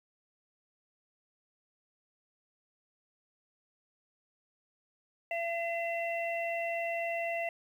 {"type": "harmonic tone", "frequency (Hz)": 677, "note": "E5", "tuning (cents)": 46, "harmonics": [1, 3, 4], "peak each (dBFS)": [-33, -38, -39], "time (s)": [5.31, 7.49], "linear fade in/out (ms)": 2, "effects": ["10-bit"]}